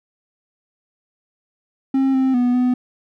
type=tone with pitch steps; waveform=triangle; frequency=267.9 / 263 / 245.7 / 249.7 Hz; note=C4 / C4 / B3 / B3; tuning=+41 / +9 / -9 / +19 cents; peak=-12 dBFS; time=1.94-2.74 s; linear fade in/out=5 ms; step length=200 ms; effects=none